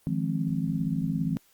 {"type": "chord", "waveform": "sine", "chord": "F minor seventh", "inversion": "third", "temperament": "just", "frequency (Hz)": [157.15, 174.61, 209.5, 261.9], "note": ["Eb3", "F3", "Ab3", "C4"], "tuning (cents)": [18, 0, 15, 2], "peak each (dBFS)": [-29, -31, -32, -32], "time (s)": [0.07, 1.37], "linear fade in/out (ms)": 0, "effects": ["white hiss -63 dBFS RMS until 1.53 s", "Opus 24 kbps"]}